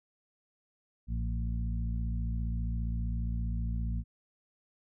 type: harmonic tone with a mistuned harmonic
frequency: 57.2 Hz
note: A#1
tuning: 32 cents flat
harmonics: 1 / 2 / 3 / 4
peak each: -31 / -37 / -41 / -43 dBFS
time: 1.07-4.04 s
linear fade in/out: 50 ms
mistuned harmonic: 2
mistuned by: -34 cents
effects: none